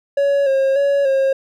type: tone with vibrato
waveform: triangle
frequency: 550 Hz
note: C#5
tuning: 14 cents flat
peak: -11 dBFS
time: 0.17-1.33 s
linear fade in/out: 5 ms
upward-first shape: square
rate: 1.7 Hz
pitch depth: 37 cents each way
effects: none